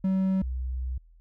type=tone pair in turn; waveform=triangle / sine; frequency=190 / 63.4 Hz; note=F#3 / B1; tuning=+46 / +46 cents; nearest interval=octave + perfect fifth; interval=1900 cents; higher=first; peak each=-20 / -28 dBFS; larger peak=first; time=0.04-0.42 / 0.42-0.98 s; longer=second; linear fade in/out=5 ms; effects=added 41 Hz sine -52 dBFS peak until 1.2 s